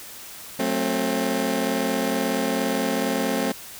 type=chord; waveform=20% pulse; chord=F# diminished; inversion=none; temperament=just; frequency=185 / 222 / 266.4 Hz; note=F#3 / A3 / C4; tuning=0 / +16 / +31 cents; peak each=-25 / -21 / -20 dBFS; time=0.59-3.52 s; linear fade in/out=5 ms; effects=white hiss -40 dBFS RMS until 3.79 s